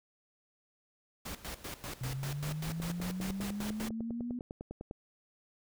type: noise with tremolo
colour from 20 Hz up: pink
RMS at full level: -41 dBFS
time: 1.25-3.89 s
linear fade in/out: 10 ms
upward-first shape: square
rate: 5.1 Hz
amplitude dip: 80%
type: linear sweep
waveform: sine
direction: up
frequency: 125.6 to 246.9 Hz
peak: -35 dBFS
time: 2.01-4.39 s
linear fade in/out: 2 ms
type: click train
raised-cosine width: 2 ms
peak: -28 dBFS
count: 23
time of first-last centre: 2.7-4.911 s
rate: 9.95 Hz
effects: none